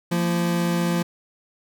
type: tone cluster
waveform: square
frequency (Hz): 173.5 / 228.7 / 339.9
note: F3 / A#3 / F4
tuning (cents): -11 / -33 / -47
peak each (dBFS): -22 / -30 / -29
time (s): 0.11-1.03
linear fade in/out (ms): 10
effects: none